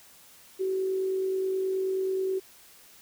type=tone with amplitude modulation; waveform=sine; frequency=379.6 Hz; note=F#4; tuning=44 cents sharp; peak=-24 dBFS; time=0.59-2.4 s; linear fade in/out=20 ms; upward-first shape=sine; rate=49.4 Hz; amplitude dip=30%; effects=white hiss -54 dBFS RMS until 3.01 s